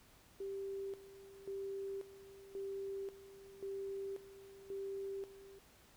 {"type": "tone with tremolo", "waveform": "sine", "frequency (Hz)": 392, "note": "G4", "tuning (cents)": 0, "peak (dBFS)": -40, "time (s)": [0.4, 5.59], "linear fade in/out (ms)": 5, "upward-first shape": "square", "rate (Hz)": 0.93, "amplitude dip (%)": 80, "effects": ["pink hiss -65 dBFS RMS until 5.96 s"]}